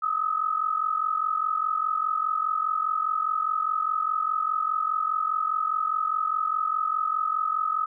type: tone pair together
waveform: sine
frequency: 1244.5 / 1289.4 Hz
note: D#6 / E6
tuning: 0 / -39 cents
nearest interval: minor second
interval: 61 cents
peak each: -26 dBFS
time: 0.02-7.86 s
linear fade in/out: 10 ms
effects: none